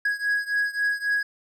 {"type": "beating tone pair", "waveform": "triangle", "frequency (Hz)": [1658, 1661.7], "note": ["G#6", "G#6"], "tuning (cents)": [-3, 1], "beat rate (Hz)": 3.7, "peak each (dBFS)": [-23, -25], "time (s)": [0.05, 1.23], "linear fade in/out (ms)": 5, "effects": []}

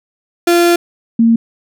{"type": "tone pair in turn", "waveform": ["35% pulse", "sine"], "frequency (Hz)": [345, 229.3], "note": ["F4", "A#3"], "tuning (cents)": [-21, -28], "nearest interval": "perfect fifth", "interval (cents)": 707, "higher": "first", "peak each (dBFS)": -6, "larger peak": "neither", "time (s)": [[0.47, 0.76], [1.19, 1.36]], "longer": "first", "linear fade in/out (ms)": 5, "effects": []}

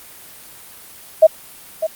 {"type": "tone with echo", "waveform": "sine", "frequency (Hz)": 636, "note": "D#5", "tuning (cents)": 38, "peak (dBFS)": -3, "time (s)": [1.22, 1.27], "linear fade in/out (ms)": 10, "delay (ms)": 600, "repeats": 1, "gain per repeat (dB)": -12, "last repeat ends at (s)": 1.87, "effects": ["white hiss -40 dBFS RMS until 1.95 s", "Opus 32 kbps"]}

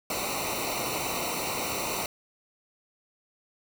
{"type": "noise with comb filter", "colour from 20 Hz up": "pink", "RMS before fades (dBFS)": -31, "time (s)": [0.1, 2.06], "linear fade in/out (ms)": 2, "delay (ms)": 0.6, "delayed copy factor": -0.95, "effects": []}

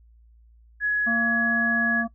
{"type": "tone", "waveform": "sine", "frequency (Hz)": 1682, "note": "G#6", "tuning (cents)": 22, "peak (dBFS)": -20, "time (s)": [0.8, 2.05], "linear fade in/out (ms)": 50}
{"type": "harmonic tone", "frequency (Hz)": 229, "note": "A#3", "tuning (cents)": -31, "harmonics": [1, 3, 5], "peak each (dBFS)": [-26, -32, -36], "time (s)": [1.06, 2.08], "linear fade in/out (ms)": 20}
{"effects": ["noise-tail reverb RT60 0.1 s tail -20 dB re dry", "added 57 Hz sine -51 dBFS peak until 2.14 s"]}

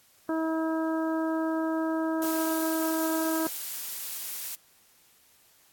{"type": "harmonic tone", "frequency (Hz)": 321.4, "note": "E4", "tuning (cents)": -44, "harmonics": [1, 2, 3, 4, 5], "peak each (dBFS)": [-27, -33, -37, -39, -41], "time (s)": [0.29, 3.47], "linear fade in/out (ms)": 2}
{"type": "noise", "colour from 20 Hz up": "blue", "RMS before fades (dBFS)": -35, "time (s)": [2.22, 4.55], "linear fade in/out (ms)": 0}
{"effects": ["white hiss -61 dBFS RMS until 5.72 s", "AAC 64 kbps"]}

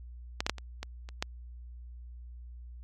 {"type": "clicks", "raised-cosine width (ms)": 0.2, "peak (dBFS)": [-12, -11, -9, -25, -19, -28, -12], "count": 7, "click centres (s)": [0.405, 0.465, 0.496, 0.583, 0.83, 1.089, 1.225], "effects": ["added 60 Hz sine -43 dBFS peak until 2.83 s", "MP3 64 kbps"]}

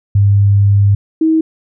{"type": "tone pair in turn", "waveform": "sine", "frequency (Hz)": [100.6, 319.4], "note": ["G2", "D#4"], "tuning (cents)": [45, 45], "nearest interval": "octave + minor sixth", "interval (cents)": 2000, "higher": "second", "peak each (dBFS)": [-6, -8], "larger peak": "first", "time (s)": [[0.15, 0.95], [1.21, 1.41]], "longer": "first", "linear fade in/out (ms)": 5, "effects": []}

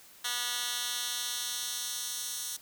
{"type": "tone with high-pass filter sweep", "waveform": "10% pulse", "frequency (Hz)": 243, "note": "B3", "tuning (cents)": -28, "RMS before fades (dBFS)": -35, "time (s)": [0.24, 2.57], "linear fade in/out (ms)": 10, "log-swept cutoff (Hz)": [2500, 6100], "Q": 0.93, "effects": ["white hiss -55 dBFS RMS until 2.61 s"]}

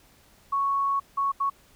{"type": "tone bursts at uneven times", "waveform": "sine", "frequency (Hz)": 1108.7, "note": "C#6", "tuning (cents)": 0, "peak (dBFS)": -22, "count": 3, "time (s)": [[0.52, 1], [1.17, 1.32], [1.4, 1.5]], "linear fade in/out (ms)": 10, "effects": ["pink hiss -58 dBFS RMS until 1.75 s"]}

